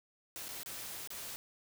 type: noise with dropouts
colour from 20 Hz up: white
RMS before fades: -44 dBFS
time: 0.36-1.36 s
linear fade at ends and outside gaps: 0 ms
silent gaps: 0.483-0.489 / 0.632-0.66 / 1.074-1.104 s
effects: none